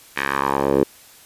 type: tone with band-pass filter sweep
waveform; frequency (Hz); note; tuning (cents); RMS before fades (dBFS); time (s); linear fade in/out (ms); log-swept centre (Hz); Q
10% pulse; 69; C#2; -7; -20; 0.16-0.84; 10; 2100 to 400; 2.2
effects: white hiss -47 dBFS RMS until 1.25 s + resampled to 32000 Hz